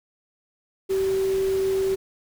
sine tone in noise, 384.3 Hz, G4, 34 cents flat, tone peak -20 dBFS, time 0.89-1.96 s, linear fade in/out 20 ms, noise pink, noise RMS -38 dBFS, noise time 0.89-1.96 s, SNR +15 dB, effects none

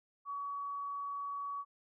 sine tone, 1131 Hz, C#6, 34 cents sharp, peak -37 dBFS, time 0.25-1.65 s, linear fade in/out 50 ms, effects none

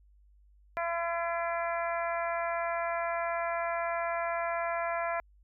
harmonic tone, 338.5 Hz, E4, 46 cents sharp, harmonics 2 / 3 / 4 / 5 / 6 / 7, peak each -32 / -36 / -38 / -40 / -42 / -43 dBFS, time 0.77-5.2 s, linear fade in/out 0 ms, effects added 50 Hz sine -58 dBFS peak until 5.43 s

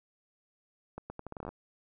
accelerating click train, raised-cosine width 1 ms, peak -26 dBFS, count 12, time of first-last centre 0.98-1.49 s, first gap 120 ms, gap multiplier 0.78, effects none

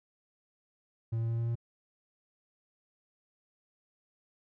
triangle tone with pitch steps, 113.8 / 114.59 / 115.39 / 116.19 / 117 Hz, A#2 / A#2 / A#2 / A#2 / A#2, -41 / -29 / -17 / -5 / +7 cents, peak -27 dBFS, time 1.12-1.555 s, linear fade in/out 10 ms, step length 87 ms, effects none

